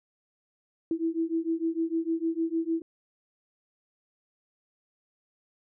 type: beating tone pair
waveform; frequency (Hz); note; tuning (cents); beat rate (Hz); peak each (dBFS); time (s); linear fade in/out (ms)
sine; 325.1 / 331.7; E4 / E4; -24 / +11; 6.6; -29; 0.91-2.82; 2
effects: none